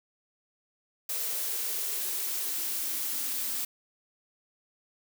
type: noise with high-pass filter sweep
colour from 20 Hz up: blue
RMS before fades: -32 dBFS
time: 1.09-3.65 s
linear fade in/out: 5 ms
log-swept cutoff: 480 to 230 Hz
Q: 4.8
effects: none